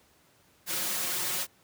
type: noise with comb filter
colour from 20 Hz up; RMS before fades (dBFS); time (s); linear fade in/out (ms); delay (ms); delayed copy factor
white; -31; 0.66-1.47; 50; 5.5; +0.95
effects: pink hiss -63 dBFS RMS until 1.63 s + high-pass 80 Hz 12 dB/octave